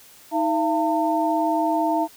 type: tone cluster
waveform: sine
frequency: 316.5 / 679 / 903 Hz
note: D#4 / F5 / A5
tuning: +30 / -49 / +45 cents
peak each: -23 dBFS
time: 0.31-2.08 s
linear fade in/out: 50 ms
effects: white hiss -49 dBFS RMS until 2.16 s